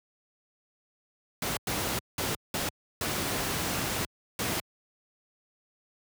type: noise bursts at uneven times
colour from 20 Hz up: pink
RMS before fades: -30 dBFS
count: 6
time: 1.42-1.57 / 1.67-1.99 / 2.18-2.35 / 2.54-2.69 / 3.01-4.05 / 4.39-4.6 s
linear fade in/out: 2 ms
effects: high-pass 80 Hz 12 dB/octave